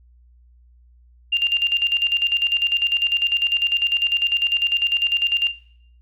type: tone with tremolo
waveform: sine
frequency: 2794 Hz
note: F7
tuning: in tune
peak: -15 dBFS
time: 1.32-5.52 s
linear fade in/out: 10 ms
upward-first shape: square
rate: 10 Hz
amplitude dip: 70%
effects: noise-tail reverb RT60 0.7 s tail -18 dB re dry + added 60 Hz sine -49 dBFS peak until 6.01 s